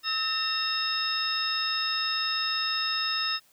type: tone cluster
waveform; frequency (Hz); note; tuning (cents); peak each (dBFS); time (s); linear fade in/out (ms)
sine; 1290 / 1813 / 2729 / 3715 / 5210; E6 / A#6 / F7 / A#7 / E8; -38 / -49 / -41 / -7 / -21; -33 / -35 / -35 / -32 / -29; 0.03-3.4; 50
effects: white hiss -62 dBFS RMS until 3.52 s